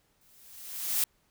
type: noise with exponential growth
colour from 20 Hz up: blue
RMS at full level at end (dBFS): -25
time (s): 0.21-1.04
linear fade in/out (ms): 2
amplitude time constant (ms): 180
effects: pink hiss -70 dBFS RMS until 1.3 s